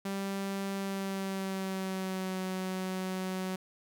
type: tone with pitch glide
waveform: sawtooth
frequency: 196 to 186.93 Hz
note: G3 to F#3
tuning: 0 to +18 cents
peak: -29 dBFS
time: 0.05-3.56 s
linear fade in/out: 5 ms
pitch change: -82 cents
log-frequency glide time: 0.76-2.39 s
effects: none